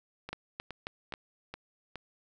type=two click trains; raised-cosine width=0.3 ms; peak=-24 / -20 dBFS; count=5 / 4; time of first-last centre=0.29-1.957 / 0.33-1.139 s; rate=2.4 / 3.71 Hz; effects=none